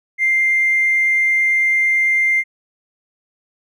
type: tone with tanh clipping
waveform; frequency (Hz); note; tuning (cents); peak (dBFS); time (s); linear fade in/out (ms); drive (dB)
triangle; 2097; C7; +3; -12; 0.18-2.44; 50; 1
effects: none